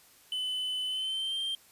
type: tone with pitch glide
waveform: triangle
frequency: 3019 to 3167 Hz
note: F#7 to G7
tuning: +34 to +17 cents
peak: -29 dBFS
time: 0.32-1.55 s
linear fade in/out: 2 ms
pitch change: +83 cents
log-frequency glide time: 0.87-1.4 s
effects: white hiss -59 dBFS RMS until 1.71 s + resampled to 32000 Hz